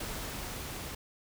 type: noise with level ramp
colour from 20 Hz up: pink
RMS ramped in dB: -38 to -41 dBFS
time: 0-0.95 s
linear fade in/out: 5 ms
effects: none